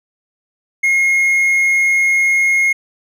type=tone; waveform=triangle; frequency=2151 Hz; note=C7; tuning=47 cents sharp; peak=-9 dBFS; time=0.83-2.73 s; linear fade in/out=10 ms; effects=none